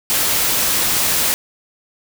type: noise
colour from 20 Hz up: white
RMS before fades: -17 dBFS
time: 0.1-1.34 s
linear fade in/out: 0 ms
effects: none